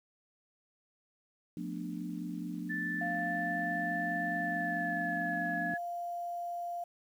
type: chord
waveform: sine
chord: B half-diminished seventh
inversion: second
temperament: just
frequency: 177.8 / 222.2 / 246.9 / 296.3 Hz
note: F3 / A3 / B3 / D4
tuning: +31 / +17 / 0 / +15 cents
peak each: -40 / -43 / -43 / -41 dBFS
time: 1.57-5.74 s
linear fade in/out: 2 ms
type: tone with pitch glide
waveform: sine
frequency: 1760 to 1692.2 Hz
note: A6 to G#6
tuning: 0 to +32 cents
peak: -34 dBFS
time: 2.69-5.78 s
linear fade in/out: 20 ms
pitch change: -68 cents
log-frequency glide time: 4.38-5.46 s
type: tone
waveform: sine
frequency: 696 Hz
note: F5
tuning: 6 cents flat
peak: -35 dBFS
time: 3.01-6.84 s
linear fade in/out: 5 ms
effects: tanh soft clip ceiling -20 dBFS + 10-bit